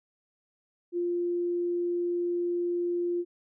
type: tone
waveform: sine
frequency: 349.2 Hz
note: F4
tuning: in tune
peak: -26 dBFS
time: 0.92-3.25 s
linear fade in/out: 50 ms
effects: none